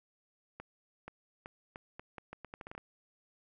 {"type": "accelerating click train", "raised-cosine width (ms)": 0.5, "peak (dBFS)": -29, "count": 14, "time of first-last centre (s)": [0.6, 2.779], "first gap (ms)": 480, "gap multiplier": 0.79, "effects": []}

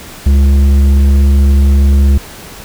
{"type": "tone with tanh clipping", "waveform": "sine", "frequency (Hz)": 69.3, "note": "C#2", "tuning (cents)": 0, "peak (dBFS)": -6, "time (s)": [0.26, 2.18], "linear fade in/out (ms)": 5, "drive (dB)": 9, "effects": ["pink hiss -31 dBFS RMS until 2.64 s"]}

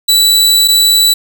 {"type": "tone pair in turn", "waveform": "sawtooth", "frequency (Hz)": [3951, 3951], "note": ["B7", "B7"], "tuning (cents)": [0, 0], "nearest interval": "unison", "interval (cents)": 0, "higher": "neither", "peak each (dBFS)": -3, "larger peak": "neither", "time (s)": [[0.08, 0.68], [0.68, 1.14]], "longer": "first", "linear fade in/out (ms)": 10, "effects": []}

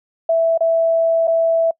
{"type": "tone with dropouts", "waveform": "sine", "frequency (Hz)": 659.3, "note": "E5", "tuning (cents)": 0, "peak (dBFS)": -12, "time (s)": [0.29, 1.71], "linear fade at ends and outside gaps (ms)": 5, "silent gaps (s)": [[0.577, 0.606], [1.273, 1.277]], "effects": ["noise-tail reverb RT60 0.1 s tail -26 dB re dry"]}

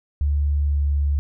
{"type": "tone with pitch glide", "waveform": "sine", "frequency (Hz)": [72.4, 71.73], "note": ["D2", "D2"], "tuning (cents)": [-24, -40], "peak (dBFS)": -17, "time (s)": [0.21, 1.19], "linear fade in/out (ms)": 0, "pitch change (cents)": -16, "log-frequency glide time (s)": [0.64, 0.81], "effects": []}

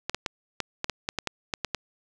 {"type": "clicks", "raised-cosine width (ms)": 0.2, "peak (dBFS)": -10, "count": 12, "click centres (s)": [0.096, 0.146, 0.262, 0.603, 0.844, 0.897, 1.089, 1.187, 1.273, 1.538, 1.647, 1.747], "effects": []}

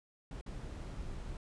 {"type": "noise with dropouts", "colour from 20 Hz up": "brown", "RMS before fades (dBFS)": -43, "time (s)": [0.31, 1.37], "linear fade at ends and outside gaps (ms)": 2, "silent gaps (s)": [0.412, 0.462], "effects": ["resampled to 22050 Hz"]}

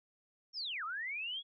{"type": "linear two-way sweep", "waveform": "sine", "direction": "down then up", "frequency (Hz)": [5588, 1184, 3395], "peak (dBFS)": -37, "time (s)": [0.53, 1.43], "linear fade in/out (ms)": 50, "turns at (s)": 0.84, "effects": []}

